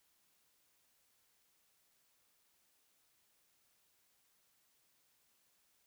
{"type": "silence", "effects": ["white hiss -75 dBFS RMS until 5.86 s"]}